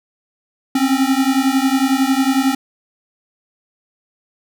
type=beating tone pair; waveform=square; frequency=261.6 / 272.6 Hz; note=C4 / C#4; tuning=0 / -29 cents; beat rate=11 Hz; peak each=-17 dBFS; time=0.75-2.55 s; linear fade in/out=5 ms; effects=none